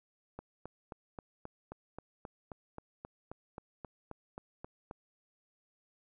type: click train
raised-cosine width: 1 ms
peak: -29 dBFS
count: 18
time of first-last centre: 0.39-4.911 s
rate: 3.76 Hz
effects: none